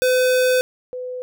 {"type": "tone pair in turn", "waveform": ["square", "sine"], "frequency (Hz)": [507, 502.6], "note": ["B4", "B4"], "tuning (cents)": [45, 30], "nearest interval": "unison", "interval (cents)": 15, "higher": "first", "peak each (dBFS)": [-15, -26], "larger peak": "first", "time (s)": [[0.02, 0.61], [0.93, 1.22]], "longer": "first", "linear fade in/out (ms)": 0, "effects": []}